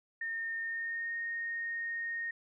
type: tone with pitch glide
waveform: sine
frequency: 1826 to 1852.6 Hz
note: A#6 to A#6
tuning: -36 to -11 cents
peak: -34 dBFS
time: 0.21-2.31 s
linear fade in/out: 5 ms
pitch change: +25 cents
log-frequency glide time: 0.62-1.16 s
effects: none